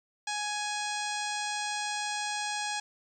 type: harmonic tone with a mistuned harmonic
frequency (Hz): 834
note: G#5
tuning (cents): +7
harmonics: 1 / 2 / 3 / 4 / 5 / 6 / 7 / 8 / 9 / 10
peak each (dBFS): -35 / -38 / -40 / -41 / -42 / -43 / -43 / -44 / -45 / -45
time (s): 0.27-2.8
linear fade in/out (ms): 5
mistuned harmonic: 7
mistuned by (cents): -40
effects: 11-bit